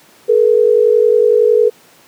sine tone pair together, 429.1 / 480 Hz, A4 / B4, -43 / -49 cents, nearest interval major second, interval 194 cents, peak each -10 dBFS, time 0.28-1.7 s, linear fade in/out 20 ms, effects pink hiss -46 dBFS RMS until 2.07 s + high-pass 200 Hz 12 dB/octave

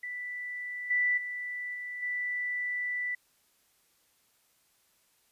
sine tone with level steps, 1975.5 Hz, B6, in tune, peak -35 / -24 / -34 / -36 / -30 dBFS, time 0.03-3.15 s, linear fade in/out 5 ms, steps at 0.9 / 1.17 / 1.74 / 2.02 s, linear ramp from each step 10 ms, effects white hiss -69 dBFS RMS until 5.31 s + resampled to 32000 Hz

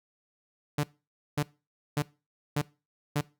sawtooth tone bursts, 146.83 Hz, D3, in tune, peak -21 dBFS, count 5, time 0.78-3.21 s, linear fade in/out 5 ms, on 54 ms, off 540 ms, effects noise-tail reverb RT60 0.3 s tail -21 dB re dry

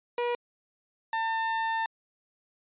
30% pulse tone pair in turn, 481.6 / 899.2 Hz, B4 / A5, -44 / +37 cents, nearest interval major seventh, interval 1081 cents, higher second, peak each -24 dBFS, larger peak neither, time 0.18-0.35 / 1.13-1.86 s, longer second, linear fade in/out 2 ms, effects resampled to 8000 Hz

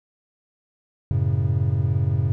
triangle chord, F# minor, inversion none, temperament equal with one note detuned, 92.5 / 110 / 135.82 Hz, F#2 / A2 / C#3, 0 / 0 / -35 cents, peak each -21 dBFS, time 1.11-2.32 s, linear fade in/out 0 ms, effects none

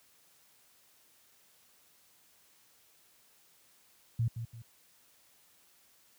sine tone with echo, 115.5 Hz, A#2, 16 cents flat, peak -26 dBFS, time 4.19-4.28 s, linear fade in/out 5 ms, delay 170 ms, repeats 2, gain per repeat -9 dB, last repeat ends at 4.62 s, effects white hiss -65 dBFS RMS until 6.18 s + high-pass 60 Hz 12 dB/octave

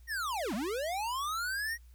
square linear two-way sweep, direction down then up, 1910 to 185 to 1910 Hz, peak -33 dBFS, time 0.07-1.78 s, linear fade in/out 50 ms, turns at 0.54 s, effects added 60 Hz sine -52 dBFS peak until 1.94 s + white hiss -70 dBFS RMS until 1.94 s

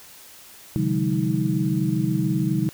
sine tone cluster, 131.2 / 149.9 / 175.6 / 202.9 / 315.7 Hz, C3 / D3 / F3 / G#3 / D#4, +5 / +36 / +10 / -40 / +25 cents, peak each -26 dBFS, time 0.76-2.69 s, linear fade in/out 0 ms, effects white hiss -46 dBFS RMS until 2.73 s

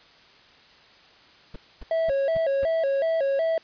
brown noise bursts, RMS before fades -34 dBFS, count 5, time 1.54-2.645 s, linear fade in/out 5 ms, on 21 ms, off 250 ms
triangle tone with vibrato, 599 Hz, D5, 34 cents sharp, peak -19 dBFS, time 1.91-3.58 s, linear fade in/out 2 ms, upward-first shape square, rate 2.7 Hz, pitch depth 150 cents each way
effects white hiss -53 dBFS RMS until 3.63 s + resampled to 11025 Hz

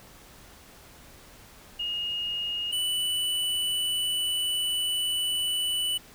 sine / square tone pair in turn, 2857 / 2972 Hz, F7 / F#7, +39 / +7 cents, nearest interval minor second, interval 68 cents, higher second, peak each -28 / -26 dBFS, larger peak second, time 1.79-2.72 / 2.72-5.98 s, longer second, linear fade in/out 10 ms, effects pink hiss -51 dBFS RMS until 6.14 s

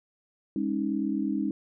sine tone cluster, 204.8 / 274.1 / 313.1 Hz, G#3 / C#4 / D#4, -24 / -19 / +11 cents, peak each -30 dBFS, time 0.56-1.51 s, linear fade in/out 2 ms, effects none

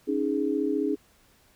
sine chord, C# suspended second, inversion none, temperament just, 277.2 / 311.8 / 415.8 Hz, C#4 / D#4 / G#4, 0 / +4 / +2 cents, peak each -28 dBFS, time 0.07-0.96 s, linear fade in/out 20 ms, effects pink hiss -61 dBFS RMS until 1.55 s

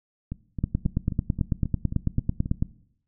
two click trains, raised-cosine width 5 ms, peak -10 / -18 dBFS, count 19 / 9, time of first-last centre 0.64-2.625 / 0.32-2.459 s, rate 9.07 / 3.74 Hz, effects noise-tail reverb RT60 0.7 s tail -20 dB re dry

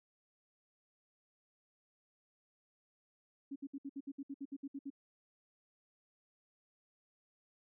sine tone bursts, 277.2 Hz, C#4, in tune, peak -40 dBFS, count 13, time 3.51-4.903 s, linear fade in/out 10 ms, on 49 ms, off 63 ms, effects none

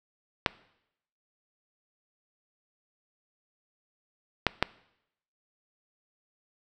clicks, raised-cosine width 0.3 ms, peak -5 dBFS, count 3, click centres 0.462 / 4.467 / 4.626 s, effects noise-tail reverb RT60 0.8 s tail -21 dB re dry

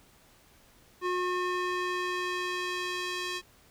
square tone with band-pass filter sweep, 361.1 Hz, F#4, 42 cents flat, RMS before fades -32 dBFS, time 1.01-3.42 s, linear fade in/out 50 ms, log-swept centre 1100 to 3500 Hz, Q 0.81, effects pink hiss -60 dBFS RMS until 3.7 s

